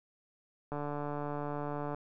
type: click train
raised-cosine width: 1 ms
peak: -24 dBFS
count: 180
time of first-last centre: 0.72-1.946 s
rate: 146 Hz
effects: none